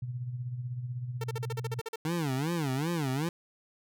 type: tone with tremolo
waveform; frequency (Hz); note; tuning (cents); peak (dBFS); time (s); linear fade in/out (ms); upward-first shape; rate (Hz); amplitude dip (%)
sine; 123.47; B2; 0; -31; 0.02-1.8; 5; sine; 16; 55
type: tone bursts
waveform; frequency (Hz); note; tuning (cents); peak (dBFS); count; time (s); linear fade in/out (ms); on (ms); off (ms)
sawtooth; 450.8; A4; +42; -30; 11; 1.21-1.959; 5; 29; 43
type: tone with vibrato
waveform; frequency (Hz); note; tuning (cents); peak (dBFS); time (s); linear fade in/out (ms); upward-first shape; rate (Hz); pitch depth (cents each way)
25% pulse; 150; D3; +37; -25; 2.05-3.29; 2; sine; 2.6; 260
effects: none